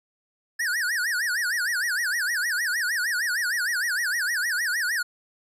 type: tone with vibrato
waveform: square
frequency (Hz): 1665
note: G#6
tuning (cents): +4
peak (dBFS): -24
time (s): 0.59-5.03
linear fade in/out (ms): 10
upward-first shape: sine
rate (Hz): 6.5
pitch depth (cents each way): 260
effects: resampled to 32000 Hz